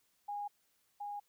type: tone with echo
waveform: sine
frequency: 820 Hz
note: G#5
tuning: 22 cents flat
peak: -37 dBFS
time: 0.28-0.48 s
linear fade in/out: 10 ms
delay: 720 ms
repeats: 1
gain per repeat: -2 dB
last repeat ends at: 1.2 s
effects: white hiss -75 dBFS RMS until 1.28 s